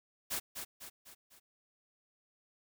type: noise with echo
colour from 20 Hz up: white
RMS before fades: -36 dBFS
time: 0.3-0.4 s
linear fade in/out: 20 ms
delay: 250 ms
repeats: 4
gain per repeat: -6 dB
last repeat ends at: 1.4 s
effects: none